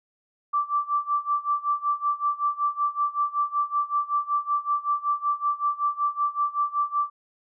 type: tone with tremolo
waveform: sine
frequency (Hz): 1168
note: D6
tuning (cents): -10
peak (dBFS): -19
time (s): 0.53-7.1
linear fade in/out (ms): 10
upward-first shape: sine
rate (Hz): 5.3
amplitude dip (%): 90
effects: none